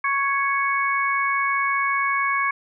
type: harmonic tone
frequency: 554.4 Hz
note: C#5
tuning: in tune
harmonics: 2 / 3 / 4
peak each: -22 / -26 / -24 dBFS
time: 0.04-2.51 s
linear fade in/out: 5 ms
effects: none